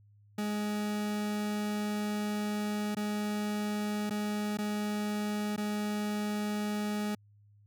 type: tone with dropouts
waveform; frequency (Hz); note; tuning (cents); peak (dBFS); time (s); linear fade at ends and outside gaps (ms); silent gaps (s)
40% pulse; 208.9; G#3; +10; -30; 0.38-7.15; 5; 2.949-2.967 / 4.097-4.106 / 4.573-4.585 / 5.563-5.577
effects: added 103 Hz sine -58 dBFS peak until 7.66 s